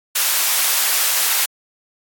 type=high-pass noise; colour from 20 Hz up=white; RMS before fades=-17 dBFS; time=0.15-1.46 s; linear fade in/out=10 ms; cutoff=810 Hz; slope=12 dB/octave; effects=AAC 64 kbps